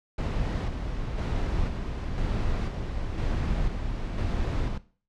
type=noise with tremolo; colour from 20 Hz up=brown; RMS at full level=-27 dBFS; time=0.18-4.78 s; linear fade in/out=5 ms; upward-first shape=square; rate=1 Hz; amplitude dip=40%; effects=noise-tail reverb RT60 0.4 s tail -17 dB re dry + low-pass 5000 Hz 12 dB/octave